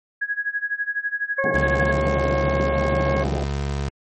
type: tone with tremolo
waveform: sine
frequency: 1661.2 Hz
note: G#6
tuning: in tune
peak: -19 dBFS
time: 0.21-1.92 s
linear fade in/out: 10 ms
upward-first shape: sine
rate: 12 Hz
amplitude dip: 90%
type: harmonic tone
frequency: 544 Hz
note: C#5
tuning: 33 cents flat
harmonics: 1 / 2 / 3 / 4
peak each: -22 / -28 / -32 / -34 dBFS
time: 1.38-3.24 s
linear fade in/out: 10 ms
type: band-pass noise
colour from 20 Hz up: pink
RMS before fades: -27 dBFS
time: 1.44-3.44 s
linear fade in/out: 0 ms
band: 120 to 840 Hz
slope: 96 dB/octave
type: tone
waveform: 25% pulse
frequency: 70.1 Hz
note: C#2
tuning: 20 cents sharp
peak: -19 dBFS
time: 1.54-3.89 s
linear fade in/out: 5 ms
effects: MP3 32 kbps